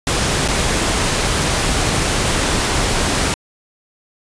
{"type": "noise with dropouts", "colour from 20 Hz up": "pink", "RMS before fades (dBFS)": -17, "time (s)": [0.07, 3.34], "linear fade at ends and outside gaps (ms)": 1, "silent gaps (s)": [0.478, 0.485], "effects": ["resampled to 22050 Hz"]}